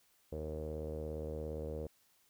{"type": "tone with low-pass filter", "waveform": "sawtooth", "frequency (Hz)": 77.3, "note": "D#2", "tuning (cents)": -11, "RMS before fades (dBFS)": -41, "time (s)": [0.32, 1.87], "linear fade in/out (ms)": 5, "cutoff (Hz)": 500, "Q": 7.8, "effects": ["white hiss -71 dBFS RMS until 2.29 s"]}